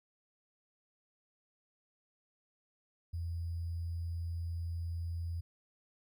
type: tone with sample-and-hold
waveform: sine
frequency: 84.4 Hz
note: E2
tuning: 41 cents sharp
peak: -35 dBFS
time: 3.13-5.41 s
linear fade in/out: 10 ms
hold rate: 4900 Hz
effects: none